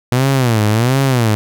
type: tone with vibrato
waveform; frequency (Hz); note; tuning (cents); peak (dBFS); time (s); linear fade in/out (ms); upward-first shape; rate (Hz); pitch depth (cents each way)
sawtooth; 120; B2; -49; -7; 0.12-1.35; 0; sine; 1.4; 230
effects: none